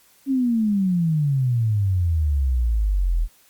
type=exponential sweep; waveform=sine; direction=down; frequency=277.2 to 38.89 Hz; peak=-17 dBFS; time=0.26-3.28 s; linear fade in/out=50 ms; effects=white hiss -56 dBFS RMS until 3.49 s + Opus 48 kbps